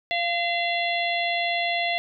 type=harmonic tone with a mistuned harmonic; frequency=684 Hz; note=F5; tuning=36 cents flat; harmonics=1 / 3 / 4 / 5 / 6; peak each=-26 / -27 / -31 / -31 / -36 dBFS; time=0.11-1.98 s; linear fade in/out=0 ms; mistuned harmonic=1; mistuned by=+18 cents; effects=none